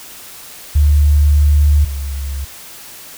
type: tone pair in turn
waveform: sine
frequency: 73.42 / 69.3 Hz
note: D2 / C#2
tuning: 0 / 0 cents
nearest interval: minor second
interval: 100 cents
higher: first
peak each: -7 / -19 dBFS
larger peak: first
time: 0.75-1.85 / 1.85-2.45 s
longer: first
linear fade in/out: 10 ms
effects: white hiss -35 dBFS RMS until 3.17 s